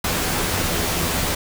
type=noise with comb filter; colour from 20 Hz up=pink; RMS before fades=-22 dBFS; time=0.04-1.35 s; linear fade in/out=5 ms; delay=12 ms; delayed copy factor=+0.5; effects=none